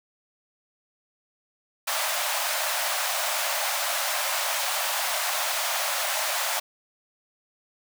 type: high-pass noise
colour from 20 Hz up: pink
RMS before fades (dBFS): -27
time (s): 1.87-6.6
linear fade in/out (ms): 10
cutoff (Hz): 570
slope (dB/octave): 96
effects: none